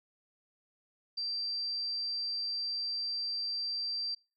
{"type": "tone", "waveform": "sine", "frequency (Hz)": 4699, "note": "D8", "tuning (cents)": 0, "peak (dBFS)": -32, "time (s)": [1.17, 4.15], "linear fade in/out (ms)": 10, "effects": ["noise-tail reverb RT60 0.3 s tail -24 dB re dry", "MP3 64 kbps"]}